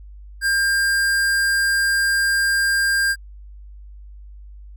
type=tone; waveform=square; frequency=1600 Hz; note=G6; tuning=35 cents sharp; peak=-17 dBFS; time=0.41-3.16 s; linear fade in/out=50 ms; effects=added 50 Hz sine -37 dBFS peak until 4.76 s